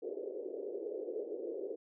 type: band-pass noise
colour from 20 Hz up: pink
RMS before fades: -41 dBFS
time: 0.02-1.76 s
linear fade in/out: 10 ms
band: 360 to 500 Hz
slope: 48 dB/octave
effects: none